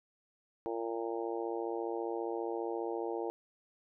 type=harmonic tone; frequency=114.8 Hz; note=A#2; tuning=26 cents flat; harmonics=3 / 4 / 5 / 6 / 7 / 8; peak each=-38 / -38 / -44 / -46 / -43 / -47 dBFS; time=0.66-3.3 s; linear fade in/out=0 ms; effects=none